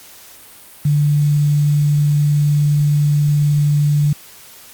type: tone with quantisation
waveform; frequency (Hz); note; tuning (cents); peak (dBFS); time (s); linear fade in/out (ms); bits
sine; 146.83; D3; 0; -11; 0.85-4.13; 5; 6
effects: white hiss -41 dBFS RMS until 4.73 s + Opus 48 kbps